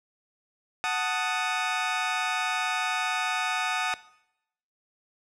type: chord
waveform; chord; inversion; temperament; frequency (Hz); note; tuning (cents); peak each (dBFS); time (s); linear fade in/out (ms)
20% pulse; D# diminished; first; equal; 740 / 880 / 1244.5; F#5 / A5 / D#6; 0 / 0 / 0; -25 / -27 / -25; 0.84-3.94; 0
effects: noise-tail reverb RT60 0.8 s tail -19 dB re dry + low-pass 7000 Hz 12 dB/octave